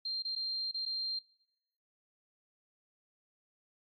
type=tone with dropouts; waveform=sine; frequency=4178 Hz; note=C8; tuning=3 cents flat; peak=-34 dBFS; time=0.05-1.19 s; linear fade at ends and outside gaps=5 ms; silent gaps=0.223-0.249 / 0.352-0.361 / 0.714-0.743 / 0.853-0.861 s; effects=noise-tail reverb RT60 0.8 s tail -20 dB re dry + AAC 64 kbps